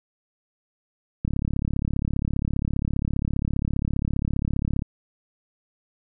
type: click train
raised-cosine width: 5 ms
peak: -12 dBFS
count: 126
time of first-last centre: 1.25-4.821 s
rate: 35 Hz
effects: none